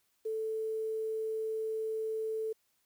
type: tone with quantisation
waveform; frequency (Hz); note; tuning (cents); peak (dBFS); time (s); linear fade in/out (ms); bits
sine; 440; A4; 0; -32; 0.25-2.53; 10; 10
effects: white hiss -75 dBFS RMS until 2.85 s